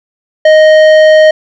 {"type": "tone with tanh clipping", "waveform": "triangle", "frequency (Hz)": 622.3, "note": "D#5", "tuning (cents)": 0, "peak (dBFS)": -3, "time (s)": [0.45, 1.31], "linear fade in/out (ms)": 5, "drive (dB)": 16, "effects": []}